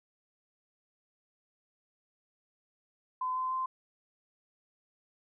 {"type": "tone with pitch steps", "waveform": "sine", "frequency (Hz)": [1020, 1029.5, 1039], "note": ["C6", "C6", "C6"], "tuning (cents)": [-44, -28, -12], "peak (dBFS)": -30, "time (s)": [3.21, 3.66], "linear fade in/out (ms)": 5, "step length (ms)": 150, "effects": []}